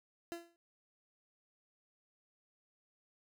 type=tone with exponential decay; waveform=30% pulse; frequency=340 Hz; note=F4; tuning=46 cents flat; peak=-35 dBFS; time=0.32-0.56 s; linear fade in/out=0 ms; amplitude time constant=52 ms; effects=none